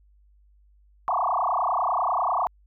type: tone with frequency modulation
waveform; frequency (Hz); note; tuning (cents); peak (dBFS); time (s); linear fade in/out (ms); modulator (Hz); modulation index
sine; 927; A#5; -10; -21; 1.08-2.47; 0; 30.1; 8
effects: added 50 Hz sine -55 dBFS peak until 2.66 s